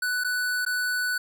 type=tone with dropouts; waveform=square; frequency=1488 Hz; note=F#6; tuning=9 cents sharp; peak=-25 dBFS; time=0.02-1.18 s; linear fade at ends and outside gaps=5 ms; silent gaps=0.238-0.245 / 0.651-0.663 s; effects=none